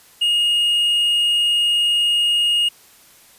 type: tone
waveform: triangle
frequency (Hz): 2859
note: F7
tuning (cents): +40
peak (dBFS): -13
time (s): 0.21-2.69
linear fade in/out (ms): 10
effects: white hiss -49 dBFS RMS until 3.38 s + resampled to 32000 Hz